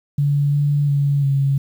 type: tone with pitch steps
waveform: sine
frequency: 143.4 / 144.9 / 141.9 / 138.1 Hz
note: D3 / D3 / C#3 / C#3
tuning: -41 / -23 / +41 / -6 cents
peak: -14 dBFS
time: 0.18-1.58 s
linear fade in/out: 5 ms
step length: 350 ms
effects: 8-bit